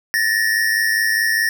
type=tone pair together; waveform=square; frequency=1759.9 / 1864.7 Hz; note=A6 / A#6; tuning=0 / 0 cents; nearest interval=minor second; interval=100 cents; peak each=-19 dBFS; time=0.14-1.49 s; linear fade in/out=0 ms; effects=none